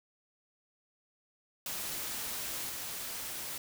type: noise with level steps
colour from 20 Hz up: white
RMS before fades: -38 / -40 dBFS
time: 1.66-3.58 s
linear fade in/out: 2 ms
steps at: 2.68 s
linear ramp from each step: 20 ms
effects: none